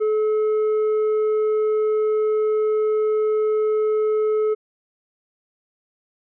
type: tone with tanh clipping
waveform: triangle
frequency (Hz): 430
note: A4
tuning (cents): -40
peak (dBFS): -18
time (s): 0-4.55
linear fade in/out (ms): 20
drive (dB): 9
effects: none

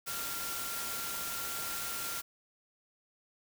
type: tone in noise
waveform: sine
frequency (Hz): 1383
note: F6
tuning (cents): -17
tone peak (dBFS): -43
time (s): 0.06-2.22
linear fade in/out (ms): 20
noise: white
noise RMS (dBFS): -38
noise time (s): 0.06-2.22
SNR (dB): -8
effects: none

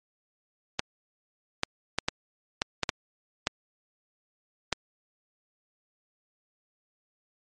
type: clicks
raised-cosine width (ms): 0.2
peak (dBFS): -7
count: 9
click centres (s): 0.794 / 1.634 / 1.986 / 2.085 / 2.619 / 2.833 / 2.892 / 3.471 / 4.727
effects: MP3 48 kbps

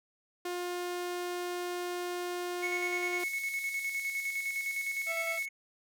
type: tone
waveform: sawtooth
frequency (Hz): 355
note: F4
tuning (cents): +28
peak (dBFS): -30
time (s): 0.45-3.24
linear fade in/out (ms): 5
type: tone with tremolo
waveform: triangle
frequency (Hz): 2200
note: C#7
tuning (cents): -14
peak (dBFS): -29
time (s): 2.62-5.49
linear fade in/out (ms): 20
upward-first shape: square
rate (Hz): 9.8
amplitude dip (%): 45
type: band-pass noise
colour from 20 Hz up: white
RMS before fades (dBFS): -47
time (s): 3.19-5.46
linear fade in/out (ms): 10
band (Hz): 3500 to 15000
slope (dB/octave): 48
type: harmonic tone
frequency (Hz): 664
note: E5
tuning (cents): +12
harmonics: 1 / 2 / 3 / 4 / 5 / 7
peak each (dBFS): -37 / -43 / -47 / -49 / -51 / -54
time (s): 5.06-5.4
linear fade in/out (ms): 50
effects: none

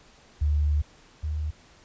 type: tone pair in turn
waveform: sine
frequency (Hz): 74 / 76.21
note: D2 / D#2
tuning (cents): +14 / -35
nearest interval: minor second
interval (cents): 51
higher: second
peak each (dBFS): -20 / -26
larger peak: first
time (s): 0.41-0.82 / 1.23-1.51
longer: first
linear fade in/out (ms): 10
effects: pink hiss -55 dBFS RMS until 1.84 s + resampled to 16000 Hz

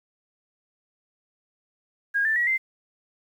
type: tone with pitch steps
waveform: sine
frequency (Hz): 1632 / 1769.5 / 1918.5 / 2080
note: G#6 / A6 / A#6 / C7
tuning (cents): -31 / +9 / +49 / -11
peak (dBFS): -20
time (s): 2.14-2.58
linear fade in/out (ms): 20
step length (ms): 110
effects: 9-bit

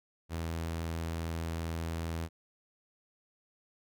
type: tone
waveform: sawtooth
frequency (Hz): 82.41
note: E2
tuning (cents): 0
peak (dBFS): -30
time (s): 0.29-2.29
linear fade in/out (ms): 50
effects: none

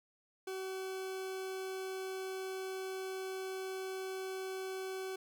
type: tone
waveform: 40% pulse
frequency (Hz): 379.2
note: F#4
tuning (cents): +43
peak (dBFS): -38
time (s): 0.47-5.16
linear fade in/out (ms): 5
effects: none

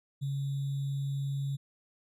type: tone with sample-and-hold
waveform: sine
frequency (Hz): 138.59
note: C#3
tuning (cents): 0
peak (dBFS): -30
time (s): 0.21-1.57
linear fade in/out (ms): 20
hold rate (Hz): 3675
effects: resampled to 32000 Hz

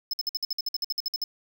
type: tone bursts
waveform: square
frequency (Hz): 5210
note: E8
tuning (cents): -21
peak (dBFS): -26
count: 15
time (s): 0.11-1.24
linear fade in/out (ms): 2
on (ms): 24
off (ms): 55
effects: none

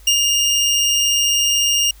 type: tone with ADSR envelope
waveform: 25% pulse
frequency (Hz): 2826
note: F7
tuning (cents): +20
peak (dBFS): -7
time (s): 0.07-1.91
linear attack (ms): 5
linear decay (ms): 88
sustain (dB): -3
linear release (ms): 5
effects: added 50 Hz sine -41 dBFS peak until 2 s + white hiss -50 dBFS RMS until 2 s

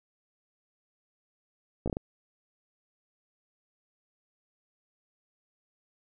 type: slowing click train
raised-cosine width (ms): 2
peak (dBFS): -18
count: 5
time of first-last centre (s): 1.86-1.969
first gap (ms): 16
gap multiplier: 1.37
effects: none

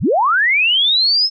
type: linear sweep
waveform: sine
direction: up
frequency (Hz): 43.65 to 5274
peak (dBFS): -11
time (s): 0-1.3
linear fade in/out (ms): 50
effects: none

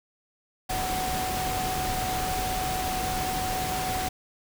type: tone in noise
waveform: sine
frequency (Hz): 745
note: F#5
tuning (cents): +12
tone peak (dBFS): -29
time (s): 0.69-4.09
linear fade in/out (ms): 10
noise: pink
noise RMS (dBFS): -31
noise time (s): 0.69-4.09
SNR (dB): -1
effects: none

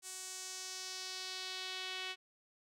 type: tone with band-pass filter sweep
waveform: sawtooth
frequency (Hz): 373.2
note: F#4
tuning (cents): +15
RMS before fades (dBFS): -44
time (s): 0.02-2.16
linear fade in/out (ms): 50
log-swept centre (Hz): 8100 to 3000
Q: 2
effects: none

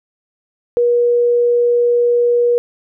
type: tone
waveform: sine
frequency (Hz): 480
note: B4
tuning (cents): -49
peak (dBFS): -10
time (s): 0.77-2.58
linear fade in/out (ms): 0
effects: none

